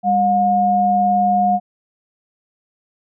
sine tone pair together, 200.3 / 718.3 Hz, G3 / F5, +38 / +48 cents, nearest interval octave + minor seventh, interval 2210 cents, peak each -20 / -13 dBFS, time 0.03-1.6 s, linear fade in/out 50 ms, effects none

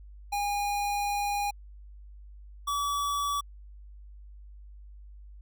square tone pair in turn, 816 / 1144.4 Hz, G#5 / D6, -31 / -45 cents, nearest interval tritone, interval 586 cents, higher second, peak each -28 / -28 dBFS, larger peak neither, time 0.32-1.51 / 2.67-3.41 s, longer first, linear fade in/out 10 ms, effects added 50 Hz sine -45 dBFS peak until 5.41 s

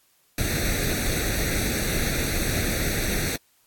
pink noise with comb filter, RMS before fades -25 dBFS, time 0.38-3.36 s, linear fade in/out 2 ms, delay 0.49 ms, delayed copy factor +0.8, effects white hiss -63 dBFS RMS until 3.66 s + AAC 64 kbps

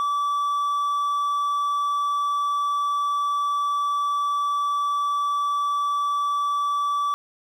triangle tone, 1155 Hz, D6, 29 cents flat, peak -19 dBFS, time 0-7.14 s, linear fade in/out 0 ms, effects none

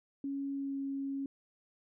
sine tone with pitch glide, 277.2 to 274.6 Hz, C#4 to C#4, 0 to -16 cents, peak -34 dBFS, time 0.24-1.26 s, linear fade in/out 2 ms, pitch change -16 cents, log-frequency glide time 0.52-0.78 s, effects none

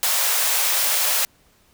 white high-pass noise, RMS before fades -20 dBFS, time 0.03-1.25 s, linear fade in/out 0 ms, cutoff 490 Hz, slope 48 dB/octave, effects pink hiss -58 dBFS RMS until 1.73 s

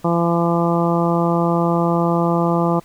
harmonic tone, 170 Hz, F3, 46 cents flat, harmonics 1 / 2 / 3 / 4 / 5 / 6 / 7, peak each -18 / -21 / -23 / -24 / -25 / -26 / -26 dBFS, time 0.04-2.8 s, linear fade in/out 10 ms, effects pink hiss -50 dBFS RMS until 2.84 s

